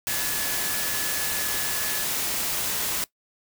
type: tone in noise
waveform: sine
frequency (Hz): 1710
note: A6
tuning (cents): -50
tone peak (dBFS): -33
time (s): 0.08-2.04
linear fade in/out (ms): 0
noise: white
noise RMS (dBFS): -27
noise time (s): 0.07-3.04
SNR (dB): -9
effects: noise-tail reverb RT60 0.1 s tail -19 dB re dry